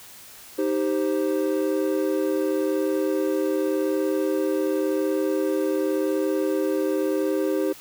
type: chord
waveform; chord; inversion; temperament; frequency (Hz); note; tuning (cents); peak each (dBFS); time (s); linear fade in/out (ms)
triangle; C minor; first; equal; 311.1 / 392 / 523.3; Eb4 / G4 / C5; 0 / 0 / 0; -23 / -23 / -25; 0.58-7.73; 10
effects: white hiss -45 dBFS RMS until 7.8 s